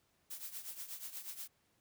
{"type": "noise with tremolo", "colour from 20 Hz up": "blue", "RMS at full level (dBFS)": -43, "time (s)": [0.3, 1.48], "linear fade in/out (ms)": 10, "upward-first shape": "triangle", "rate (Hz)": 8.3, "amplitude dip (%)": 80, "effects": ["pink hiss -75 dBFS RMS until 1.8 s", "high-pass 60 Hz 12 dB/octave"]}